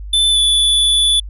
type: tone with pitch glide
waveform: square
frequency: 3520 to 3462 Hz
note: A7 to A7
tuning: 0 to -29 cents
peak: -11 dBFS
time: 0.13-1.2 s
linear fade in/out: 5 ms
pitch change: -29 cents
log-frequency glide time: 0.31-0.38 s
effects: added 50 Hz sine -26 dBFS peak until 1.29 s + resampled to 32000 Hz